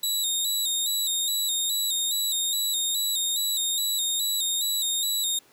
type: tone with vibrato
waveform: 20% pulse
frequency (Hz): 3805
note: A#7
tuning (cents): +35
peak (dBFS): -18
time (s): 0.03-5.39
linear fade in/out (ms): 5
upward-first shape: square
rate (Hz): 2.4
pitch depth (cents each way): 53
effects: pink hiss -57 dBFS RMS until 5.52 s + high-pass 200 Hz 12 dB/octave